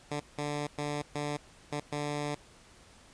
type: tone bursts at uneven times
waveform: 10% pulse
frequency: 146.83 Hz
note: D3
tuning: in tune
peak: -24 dBFS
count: 6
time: 0.11-0.2 / 0.38-0.67 / 0.78-1.02 / 1.15-1.37 / 1.72-1.8 / 1.92-2.35 s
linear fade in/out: 5 ms
effects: pink hiss -57 dBFS RMS until 3.13 s + resampled to 22050 Hz